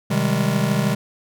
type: chord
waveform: square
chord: Ab major seventh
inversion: first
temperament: just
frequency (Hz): 129.78 / 155.74 / 194.67 / 207.7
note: C3 / Eb3 / G3 / Ab3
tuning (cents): -14 / +2 / -12 / 0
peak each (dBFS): -24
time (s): 0.1-0.95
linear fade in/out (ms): 10
effects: none